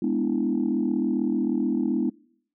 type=chord; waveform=sine; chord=E dominant seventh; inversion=first; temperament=equal; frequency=207.7 / 246.9 / 293.7 / 329.6 Hz; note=G#3 / B3 / D4 / E4; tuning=0 / 0 / 0 / 0 cents; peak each=-27 / -25 / -27 / -27 dBFS; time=0.02-2.1 s; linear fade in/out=5 ms; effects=noise-tail reverb RT60 0.7 s tail -26 dB re dry + tanh soft clip ceiling -14 dBFS